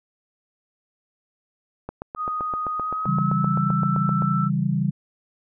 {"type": "click train", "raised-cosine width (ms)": 1, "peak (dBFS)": -17, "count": 19, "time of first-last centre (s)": [1.89, 4.222], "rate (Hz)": 7.72}
{"type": "tone with pitch glide", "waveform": "sine", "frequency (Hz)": [1244.5, 1326.1], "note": ["D#6", "E6"], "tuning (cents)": [0, 10], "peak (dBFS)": -24, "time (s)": [2.16, 4.5], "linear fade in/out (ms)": 50, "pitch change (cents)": 110, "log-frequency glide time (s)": [2.76, 3.63]}
{"type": "chord", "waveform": "sine", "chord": "C# diminished", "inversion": "none", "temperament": "equal", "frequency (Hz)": [138.59, 164.81, 196], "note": ["C#3", "E3", "G3"], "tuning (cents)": [0, 0, 0], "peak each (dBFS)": -24, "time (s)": [3.06, 4.91], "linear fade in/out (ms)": 10}
{"effects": []}